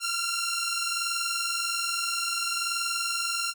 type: tone pair together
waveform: 10% pulse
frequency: 1364 / 1384.6 Hz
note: F6 / F6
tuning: -41 / -15 cents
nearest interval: unison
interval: 26 cents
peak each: -23 / -21 dBFS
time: 0-3.54 s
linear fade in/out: 50 ms
effects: none